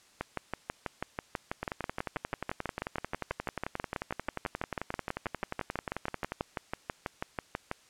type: two click trains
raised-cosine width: 0.5 ms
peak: -17 / -18 dBFS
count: 47 / 55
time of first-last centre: 0.21-7.714 / 1.63-6.409 s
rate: 6.13 / 11.3 Hz
effects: white hiss -61 dBFS RMS until 7.89 s + low-pass 8000 Hz 12 dB/octave